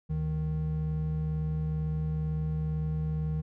triangle tone pair together, 73.42 / 155.57 Hz, D2 / D#3, 0 / 0 cents, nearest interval octave + minor second, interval 1300 cents, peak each -32 / -27 dBFS, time 0.09-3.42 s, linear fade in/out 20 ms, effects none

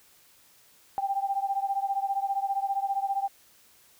sine beating tone pair, 784 / 799 Hz, G5 / G5, 0 / +33 cents, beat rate 15 Hz, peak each -28 / -30 dBFS, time 0.98-3.28 s, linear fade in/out 0 ms, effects white hiss -59 dBFS RMS until 3.99 s

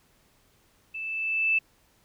sine tone with level ramp, 2637 Hz, E7, in tune, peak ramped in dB -33 to -19 dBFS, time 0.94-1.59 s, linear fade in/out 10 ms, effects pink hiss -64 dBFS RMS until 2.04 s

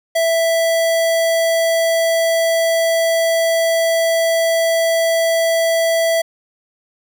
square tone, 660 Hz, E5, 2 cents sharp, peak -14 dBFS, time 0.15-6.22 s, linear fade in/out 10 ms, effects none

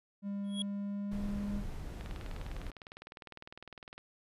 triangle tone with pitch glide, 200.5 to 203.3 Hz, G3 to G#3, +39 to -37 cents, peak -33 dBFS, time 0.22-1.64 s, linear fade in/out 50 ms, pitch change +24 cents, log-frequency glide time 0.51-1.43 s
square tone with exponential growth, 3324 Hz, G#7, 1 cent sharp, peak -32 dBFS, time 0.44-0.62 s, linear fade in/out 2 ms, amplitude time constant 38 ms
brown noise, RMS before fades -41 dBFS, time 1.11-2.71 s, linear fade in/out 10 ms
click train, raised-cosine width 0.3 ms, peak -31 dBFS, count 40, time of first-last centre 2.01-3.98 s, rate 19.8 Hz
effects resampled to 32000 Hz

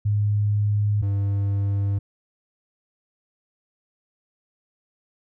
sine / triangle tone pair in turn, 103.83 / 99.84 Hz, G#2 / G2, 0 / +32 cents, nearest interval minor second, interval 68 cents, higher first, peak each -18 dBFS, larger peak neither, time 0.05-1.02 / 1.02-1.99 s, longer neither, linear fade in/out 10 ms, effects none

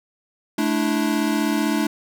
square chord, A suspended fourth, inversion none, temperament equal with one note detuned, 216.7 / 293.7 / 329.6 Hz, A3 / D4 / E4, -26 / 0 / 0 cents, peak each -24 / -23 / -26 dBFS, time 0.58-1.87 s, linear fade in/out 5 ms, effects none

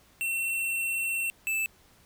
square tone pair in turn, 2709 / 2635 Hz, E7 / E7, +47 / -1 cents, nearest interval unison, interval 48 cents, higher first, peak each -28 / -27 dBFS, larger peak second, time 0.21-1.3 / 1.47-1.66 s, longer first, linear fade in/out 0 ms, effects pink hiss -60 dBFS RMS until 2.05 s

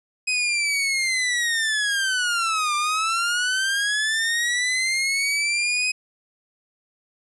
sawtooth linear two-way sweep, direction down then up, 2525 to 1184 to 2525 Hz, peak -17 dBFS, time 0.27-5.92 s, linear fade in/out 10 ms, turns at 2.75 s, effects resampled to 24000 Hz + 9-bit

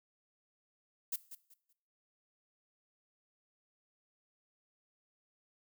violet noise with echo, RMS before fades -36 dBFS, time 1.12-1.16 s, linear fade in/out 5 ms, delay 190 ms, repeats 3, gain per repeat -12 dB, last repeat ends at 1.73 s, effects noise-tail reverb RT60 0.6 s tail -18 dB re dry

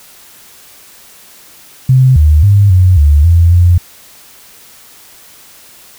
sine tone with pitch steps, 130 / 76.2 / 100.9 / 91.7 / 73.3 / 84.7 / 87.7 Hz, C3 / D#2 / G#2 / F#2 / D2 / E2 / F2, -11 / -36 / -49 / -15 / -3 / +48 / +8 cents, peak -3 dBFS, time 1.89-3.78 s, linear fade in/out 5 ms, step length 270 ms, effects white hiss -39 dBFS RMS until 5.98 s

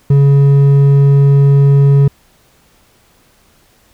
sine tone with hard clipping, 140 Hz, C#3, 18 cents sharp, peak -6 dBFS, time 0.1-2.08 s, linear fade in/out 5 ms, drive 5 dB, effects pink hiss -51 dBFS RMS until 3.93 s

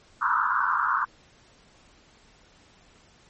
white band-pass noise, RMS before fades -24 dBFS, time 0.21-1.05 s, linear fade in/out 10 ms, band 950 to 1500 Hz, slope 96 dB/octave, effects pink hiss -57 dBFS RMS until 3.29 s + MP3 32 kbps

